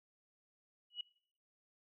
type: tone with exponential growth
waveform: sine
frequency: 2924 Hz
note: F#7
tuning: 21 cents flat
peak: -35 dBFS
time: 0.9-1.01 s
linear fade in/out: 5 ms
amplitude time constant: 22 ms
effects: noise-tail reverb RT60 0.6 s tail -23 dB re dry